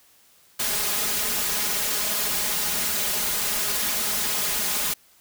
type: noise with comb filter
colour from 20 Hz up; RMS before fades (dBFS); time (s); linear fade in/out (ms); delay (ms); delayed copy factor
white; -25; 0.59-4.94; 10; 4.8; +0.95
effects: white hiss -57 dBFS RMS until 5.2 s